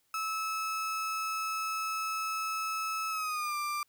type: tone with pitch glide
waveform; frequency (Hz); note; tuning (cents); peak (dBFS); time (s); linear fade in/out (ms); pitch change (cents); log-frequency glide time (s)
35% pulse; 1300 to 1185.2; E6 to D6; -24 to +15; -30; 0.14-3.83; 2; -161; 3.1-3.56
effects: white hiss -73 dBFS RMS until 3.88 s